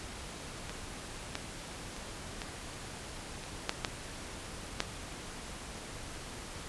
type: clicks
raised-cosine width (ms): 0.2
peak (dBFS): -22 / -16 / -27 / -20 / -28 / -28 / -11 / -12 / -11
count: 9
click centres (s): 0.695 / 1.354 / 1.965 / 2.418 / 2.734 / 3.438 / 3.694 / 3.848 / 4.804
effects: pink hiss -44 dBFS RMS until 6.68 s + resampled to 24000 Hz